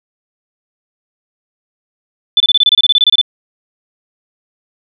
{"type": "tone bursts", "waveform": "sine", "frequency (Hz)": 3504, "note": "A7", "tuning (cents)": -8, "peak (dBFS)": -5, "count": 15, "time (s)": [2.37, 3.214], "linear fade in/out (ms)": 2, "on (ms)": 32, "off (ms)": 26, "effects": []}